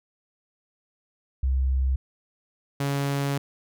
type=tone pair in turn; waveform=sine / sawtooth; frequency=65.7 / 140.26 Hz; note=C2 / C#3; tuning=+8 / +21 cents; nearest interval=octave + minor second; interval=1313 cents; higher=second; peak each=-20 dBFS; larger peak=neither; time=1.43-1.96 / 2.8-3.38 s; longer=second; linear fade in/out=5 ms; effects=none